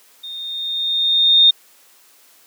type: tone with level ramp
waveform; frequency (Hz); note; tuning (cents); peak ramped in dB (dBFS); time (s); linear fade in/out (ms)
sine; 3664; A#7; -31; -29 to -6; 0.23-1.51; 10
effects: white hiss -51 dBFS RMS until 2.46 s + high-pass 300 Hz 12 dB/octave